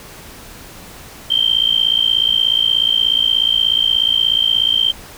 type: tone with amplitude modulation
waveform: sine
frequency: 3140 Hz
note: G7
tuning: 2 cents sharp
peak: -8 dBFS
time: 1.3-4.92 s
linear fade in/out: 10 ms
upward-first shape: sine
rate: 56.7 Hz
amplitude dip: 90%
effects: pink hiss -37 dBFS RMS until 5.17 s